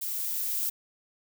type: noise with level ramp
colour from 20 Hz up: violet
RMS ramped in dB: -33 to -29 dBFS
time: 0.01-0.7 s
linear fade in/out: 10 ms
effects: none